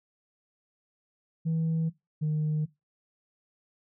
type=tone pair in turn; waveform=sine; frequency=162.1 / 153.3 Hz; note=E3 / D#3; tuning=-29 / -25 cents; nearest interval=minor second; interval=96 cents; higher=first; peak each=-23 dBFS; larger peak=neither; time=1.45-1.9 / 2.21-2.66 s; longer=neither; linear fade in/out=20 ms; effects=noise-tail reverb RT60 0.2 s tail -19 dB re dry + tanh soft clip ceiling -23 dBFS